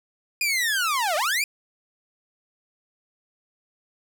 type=linear two-way sweep; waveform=sawtooth; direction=down then up; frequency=2467 to 581 to 2467 Hz; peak=-18 dBFS; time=0.41-1.44 s; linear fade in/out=2 ms; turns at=1.16 s; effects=none